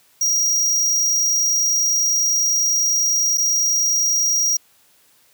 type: tone with dropouts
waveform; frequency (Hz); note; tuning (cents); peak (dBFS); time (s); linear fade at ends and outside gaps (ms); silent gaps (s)
square; 5710; F8; +37; -16; 0.21-4.57; 5; 3.375-3.38
effects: white hiss -56 dBFS RMS until 5.33 s + high-pass 80 Hz 12 dB/octave